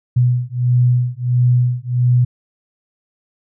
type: beating tone pair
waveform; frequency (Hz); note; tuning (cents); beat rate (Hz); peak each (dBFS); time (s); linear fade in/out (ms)
sine; 122.8 / 124.3; B2 / B2; -9 / +12; 1.5; -15; 0.16-2.25; 10
effects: none